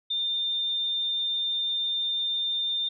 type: tone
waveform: sine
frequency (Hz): 3606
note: A7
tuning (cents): +42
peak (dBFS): -25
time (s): 0.1-2.89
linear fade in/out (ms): 10
effects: none